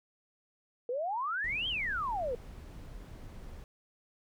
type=exponential two-way sweep; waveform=sine; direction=up then down; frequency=466.2 to 3255 to 466.2 Hz; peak=-31 dBFS; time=0.89-2.35 s; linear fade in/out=2 ms; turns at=1.68 s
type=noise; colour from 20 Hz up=brown; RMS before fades=-46 dBFS; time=1.44-3.64 s; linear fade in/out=0 ms
effects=none